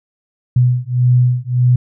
sine beating tone pair, 123.47 / 125.17 Hz, B2 / B2, 0 / +24 cents, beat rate 1.7 Hz, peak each -13 dBFS, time 0.56-1.76 s, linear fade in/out 5 ms, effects none

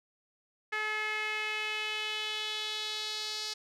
sawtooth tone with band-pass filter sweep, 428.7 Hz, A4, 45 cents flat, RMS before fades -35 dBFS, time 0.72-3.54 s, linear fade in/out 10 ms, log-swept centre 1900 to 4700 Hz, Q 3, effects none

